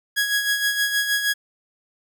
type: tone with tremolo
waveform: sawtooth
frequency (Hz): 1661.2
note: G#6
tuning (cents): 0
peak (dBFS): -14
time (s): 0.16-1.34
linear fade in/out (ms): 20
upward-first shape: sine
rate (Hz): 6.4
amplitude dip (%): 55
effects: none